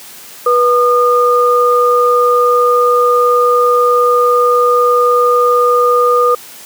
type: tone pair together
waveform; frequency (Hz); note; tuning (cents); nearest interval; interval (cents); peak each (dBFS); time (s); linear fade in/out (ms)
sine; 487.7 / 1218.7; B4 / D#6; -22 / -36; octave + major third; 1586; -10; 0.46-6.35; 5
effects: white hiss -34 dBFS RMS until 6.65 s + high-pass 150 Hz 12 dB/octave